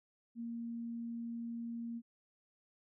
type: tone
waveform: sine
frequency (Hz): 233.1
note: A#3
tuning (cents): 0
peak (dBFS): -39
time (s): 0.35-2.02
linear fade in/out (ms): 50
effects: none